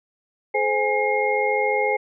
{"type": "tone cluster", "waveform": "sine", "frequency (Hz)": [425.9, 520, 827, 2140], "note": ["G#4", "C5", "G#5", "C7"], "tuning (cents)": [44, -11, -8, 38], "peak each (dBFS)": -24, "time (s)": [0.54, 1.97], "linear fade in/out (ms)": 10, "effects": []}